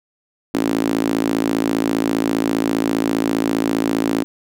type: tone with high-pass filter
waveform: sawtooth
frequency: 55 Hz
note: A1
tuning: in tune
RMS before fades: -19 dBFS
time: 0.54-4.24 s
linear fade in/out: 0 ms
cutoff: 280 Hz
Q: 4
effects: none